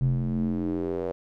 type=tone with band-pass filter sweep; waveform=square; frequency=43.65 Hz; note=F1; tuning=in tune; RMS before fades=-27 dBFS; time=0.01-1.12 s; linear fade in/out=0 ms; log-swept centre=130 to 520 Hz; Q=4; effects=none